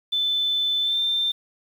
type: tone with pitch glide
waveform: sine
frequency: 3520 to 3579 Hz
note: A7 to A7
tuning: 0 to +29 cents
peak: -20 dBFS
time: 0.12-1.32 s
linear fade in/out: 10 ms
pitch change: +29 cents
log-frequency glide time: 0.82-0.99 s
effects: 8-bit